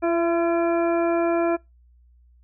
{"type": "harmonic tone with a mistuned harmonic", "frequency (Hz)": 340, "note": "F4", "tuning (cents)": -46, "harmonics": [1, 2, 3, 4, 5, 7], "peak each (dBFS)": [-21, -23, -33, -32, -37, -37], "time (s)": [0.02, 1.57], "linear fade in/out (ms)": 20, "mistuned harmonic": 2, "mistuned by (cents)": -21, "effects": ["noise-tail reverb RT60 0.2 s tail -25 dB re dry", "added 60 Hz sine -52 dBFS peak until 2.43 s"]}